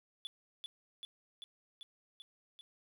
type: tone with echo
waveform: triangle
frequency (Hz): 3450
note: A7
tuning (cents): -35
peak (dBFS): -38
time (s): 0.25-0.27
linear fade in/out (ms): 0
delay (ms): 390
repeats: 6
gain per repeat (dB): -2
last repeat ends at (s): 2.61
effects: none